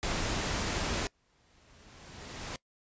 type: noise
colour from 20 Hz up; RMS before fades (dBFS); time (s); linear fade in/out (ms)
pink; -32; 0.03-1.07; 0
type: noise with exponential growth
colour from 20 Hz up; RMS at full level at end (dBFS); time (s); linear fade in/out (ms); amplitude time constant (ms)
pink; -37; 1.04-2.56; 2; 330
effects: noise-tail reverb RT60 0.1 s tail -21 dB re dry + resampled to 16000 Hz